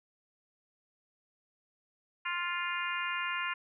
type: harmonic tone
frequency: 350 Hz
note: F4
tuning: 4 cents sharp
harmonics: 3 / 4 / 5 / 6 / 7 / 8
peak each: -37 / -38 / -39 / -40 / -40 / -41 dBFS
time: 2.25-3.54 s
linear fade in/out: 10 ms
effects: none